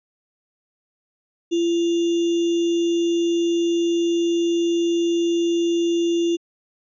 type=tone with sample-and-hold; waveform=sine; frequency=340 Hz; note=F4; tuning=46 cents flat; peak=-17 dBFS; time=1.51-6.37 s; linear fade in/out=20 ms; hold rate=3150 Hz; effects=resampled to 16000 Hz